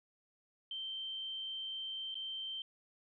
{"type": "tone with dropouts", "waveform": "sine", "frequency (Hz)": 3124, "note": "G7", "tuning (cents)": -7, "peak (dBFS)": -39, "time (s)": [0.71, 2.62], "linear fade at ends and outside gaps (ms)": 2, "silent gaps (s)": [2.144, 2.153], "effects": []}